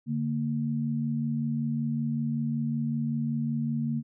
sine tone pair together, 144.7 / 230 Hz, D3 / A#3, -25 / -23 cents, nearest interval minor sixth, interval 802 cents, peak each -30 / -28 dBFS, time 0.06-4.03 s, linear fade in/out 50 ms, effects none

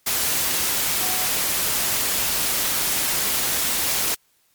sine tone in noise, 740 Hz, F#5, in tune, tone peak -32 dBFS, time 1.02-1.26 s, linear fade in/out 10 ms, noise white, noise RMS -22 dBFS, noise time 0.06-4.15 s, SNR -13 dB, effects white hiss -63 dBFS RMS until 4.54 s + MP3 96 kbps

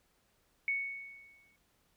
sine tone with exponential decay, 2219 Hz, C#7, 1 cent sharp, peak -28 dBFS, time 0.68-1.56 s, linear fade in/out 1 ms, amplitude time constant 190 ms, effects pink hiss -73 dBFS RMS until 1.96 s

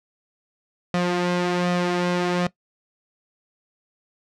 sawtooth tone with flanger, 177.4 Hz, F3, 27 cents sharp, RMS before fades -22 dBFS, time 0.94-2.47 s, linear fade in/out 2 ms, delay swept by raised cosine 1.6 to 3.7 ms, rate 1.3 Hz, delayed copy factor +0.5, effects noise-tail reverb RT60 0.1 s tail -19 dB re dry + low-pass 5000 Hz 12 dB/octave

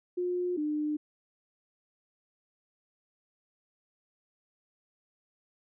sine tone pair in turn, 357.7 / 300.8 Hz, F4 / D4, +41 / +42 cents, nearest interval minor third, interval 299 cents, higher first, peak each -28 dBFS, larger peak neither, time 0.17-0.57 / 0.57-0.97 s, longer neither, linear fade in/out 10 ms, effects none

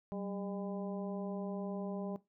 harmonic tone with a mistuned harmonic, 202 Hz, G#3, 48 cents flat, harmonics 1 / 2 / 3 / 4 / 5, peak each -39 / -45 / -45 / -50 / -54 dBFS, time 0.12-2.16 s, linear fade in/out 0 ms, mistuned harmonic 1, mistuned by -92 cents, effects noise-tail reverb RT60 0.2 s tail -17 dB re dry

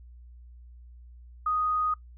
sine tone, 1244.5 Hz, D#6, in tune, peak -24 dBFS, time 1.46-1.94 s, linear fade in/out 5 ms, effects noise-tail reverb RT60 0.1 s tail -19 dB re dry + added 60 Hz sine -46 dBFS peak until 2.17 s

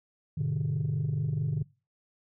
sine chord, G# diminished, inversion none, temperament just, 103.83 / 124.59 / 149.51 Hz, G#2 / B2 / D3, 0 / +16 / +31 cents, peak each -33 / -31 / -27 dBFS, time 0.37-1.63 s, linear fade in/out 10 ms, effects noise-tail reverb RT60 0.3 s tail -22 dB re dry + tanh soft clip ceiling -23 dBFS

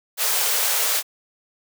white high-pass noise, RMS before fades -21 dBFS, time 0.17-1.03 s, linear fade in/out 50 ms, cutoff 410 Hz, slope 96 dB/octave, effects none

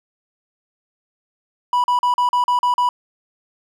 triangle tone bursts, 982 Hz, B5, 10 cents flat, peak -12 dBFS, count 8, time 1.73-2.89 s, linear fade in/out 2 ms, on 110 ms, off 40 ms, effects none

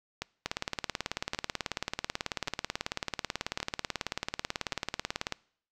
two click trains, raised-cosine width 0.2 ms, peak -16 / -13 dBFS, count 5 / 90, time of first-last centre 0.22-4.73 / 0.46-5.323 s, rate 0.887 / 18.3 Hz, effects noise-tail reverb RT60 0.6 s tail -24 dB re dry

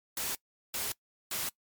white noise bursts, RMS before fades -34 dBFS, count 3, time 0.17-1.49 s, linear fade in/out 2 ms, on 180 ms, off 390 ms, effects noise-tail reverb RT60 0.1 s tail -23 dB re dry + MP3 96 kbps

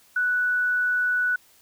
sine tone, 1480 Hz, F#6, in tune, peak -20 dBFS, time 0.16-1.36 s, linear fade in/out 5 ms, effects white hiss -57 dBFS RMS until 1.61 s

